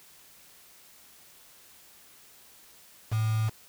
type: tone with quantisation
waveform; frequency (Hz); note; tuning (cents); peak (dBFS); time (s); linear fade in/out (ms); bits
sine; 110; A2; 0; -24; 3.11-3.5; 20; 6
effects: white hiss -55 dBFS RMS until 3.68 s